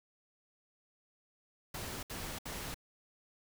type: noise bursts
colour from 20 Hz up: pink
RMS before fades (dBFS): -42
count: 3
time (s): 1.74-2.744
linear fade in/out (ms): 5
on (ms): 290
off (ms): 67
effects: none